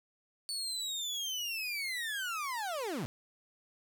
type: linear sweep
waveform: 30% pulse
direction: down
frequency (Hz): 4488 to 98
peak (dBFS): -32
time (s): 0.49-3.06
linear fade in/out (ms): 0
effects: none